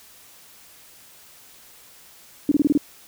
sine tone bursts, 291.1 Hz, D4, 15 cents flat, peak -13 dBFS, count 6, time 2.49-2.776 s, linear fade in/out 2 ms, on 26 ms, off 26 ms, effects white hiss -49 dBFS RMS until 3.07 s

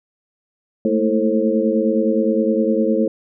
sine tone cluster, 216.6 / 226.3 / 327.5 / 442.2 / 534 Hz, A3 / A3 / E4 / A4 / C5, -27 / +49 / -11 / +9 / +35 cents, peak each -21 dBFS, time 0.85-3.08 s, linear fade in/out 2 ms, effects none

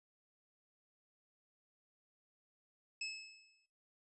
25% pulse tone with exponential decay, 2598 Hz, E7, 26 cents flat, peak -34 dBFS, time 3.01-3.66 s, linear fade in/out 5 ms, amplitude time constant 140 ms, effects noise-tail reverb RT60 0.4 s tail -17 dB re dry + resampled to 24000 Hz

